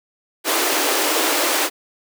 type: high-pass noise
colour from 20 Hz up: pink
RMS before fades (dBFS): -19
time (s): 0.44-1.7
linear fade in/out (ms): 50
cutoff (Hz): 280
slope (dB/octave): 96
effects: none